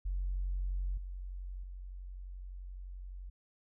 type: tone with level steps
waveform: sine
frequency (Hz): 45.83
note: F#1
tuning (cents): -16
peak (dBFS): -31 / -39 / -42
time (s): 0.05-3.3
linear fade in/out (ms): 10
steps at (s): 0.97 / 1.63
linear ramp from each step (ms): 5
effects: tanh soft clip ceiling -27 dBFS